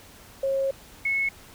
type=tone pair in turn; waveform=sine; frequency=542 / 2193 Hz; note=C#5 / C#7; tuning=-39 / -19 cents; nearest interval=2 octaves; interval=2420 cents; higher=second; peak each=-22 dBFS; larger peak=neither; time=0.43-0.71 / 1.05-1.29 s; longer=first; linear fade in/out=5 ms; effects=pink hiss -49 dBFS RMS until 1.54 s